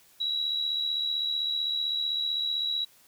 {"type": "tone with amplitude modulation", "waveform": "sine", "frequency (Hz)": 3890, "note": "B7", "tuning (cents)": -27, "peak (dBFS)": -24, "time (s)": [0.2, 2.85], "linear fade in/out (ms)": 10, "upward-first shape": "sine", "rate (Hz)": 75.7, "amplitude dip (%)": 50, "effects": ["white hiss -59 dBFS RMS until 3.07 s"]}